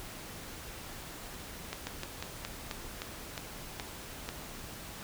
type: slowing click train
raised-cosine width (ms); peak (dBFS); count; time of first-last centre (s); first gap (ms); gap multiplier
0.2; -19; 10; 1.73-4.29; 140; 1.17
effects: pink hiss -45 dBFS RMS until 5.03 s